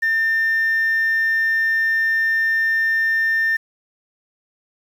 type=tone; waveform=sine; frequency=1800 Hz; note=A6; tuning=39 cents sharp; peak=-14 dBFS; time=0.02-3.57 s; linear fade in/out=10 ms; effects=tanh soft clip ceiling -13 dBFS + 7-bit